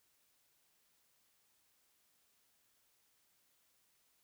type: silence
effects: white hiss -75 dBFS RMS until 4.23 s